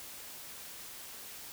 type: silence
effects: white hiss -47 dBFS RMS until 1.52 s